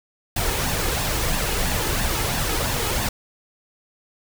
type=noise with flanger; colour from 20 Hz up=pink; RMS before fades=-23 dBFS; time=0.36-3.09 s; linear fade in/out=5 ms; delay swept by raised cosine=1.1 to 2.4 ms; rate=3 Hz; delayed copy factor=+0.5; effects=none